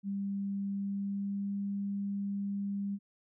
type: tone with pitch glide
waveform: sine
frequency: 198.4 to 199.9 Hz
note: G3 to G3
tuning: +21 to +34 cents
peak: -32 dBFS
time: 0.03-2.99 s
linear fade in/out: 50 ms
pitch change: +13 cents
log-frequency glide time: 0.71-1.56 s
effects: none